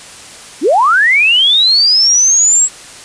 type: linear sweep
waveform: sine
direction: up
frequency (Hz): 233.1 to 7750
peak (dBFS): -6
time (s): 0.61-2.69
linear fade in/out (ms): 50
effects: white hiss -33 dBFS RMS until 3.04 s + resampled to 22050 Hz